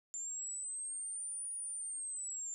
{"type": "linear two-way sweep", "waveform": "sine", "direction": "up then down", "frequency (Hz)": [7190, 9630, 7190], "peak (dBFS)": -39, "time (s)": [0.14, 2.54], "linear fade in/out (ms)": 0, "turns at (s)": 1.54, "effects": []}